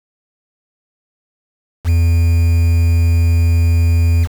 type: tone with quantisation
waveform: triangle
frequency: 84 Hz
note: E2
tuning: 33 cents sharp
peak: -7 dBFS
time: 1.84-4.28 s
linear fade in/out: 50 ms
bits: 5
effects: none